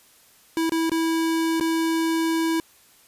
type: tone with dropouts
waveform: square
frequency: 326.7 Hz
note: E4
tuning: 15 cents flat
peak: -21 dBFS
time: 0.57-2.6 s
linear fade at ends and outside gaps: 1 ms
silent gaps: 0.695-0.72 / 0.896-0.917 / 1.599-1.609 s
effects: white hiss -55 dBFS RMS until 3.07 s + resampled to 32000 Hz